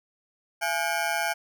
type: ring-modulated tone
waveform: 20% pulse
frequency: 760 Hz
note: F#5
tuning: 46 cents sharp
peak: -17 dBFS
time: 0.61-1.34 s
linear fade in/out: 20 ms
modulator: 78.4 Hz
effects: none